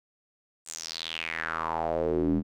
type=tone with band-pass filter sweep; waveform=square; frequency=40.73 Hz; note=E1; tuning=20 cents flat; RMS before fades=-30 dBFS; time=0.65-2.43 s; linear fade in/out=50 ms; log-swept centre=8200 to 220 Hz; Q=4.7; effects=none

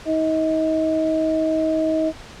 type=tone pair together; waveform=sine; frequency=317 / 634 Hz; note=D#4 / D#5; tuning=+32 / +32 cents; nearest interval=octave; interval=1200 cents; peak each=-20 dBFS; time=0.05-2.13 s; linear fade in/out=50 ms; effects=pink hiss -40 dBFS RMS until 2.4 s + low-pass 6000 Hz 12 dB/octave

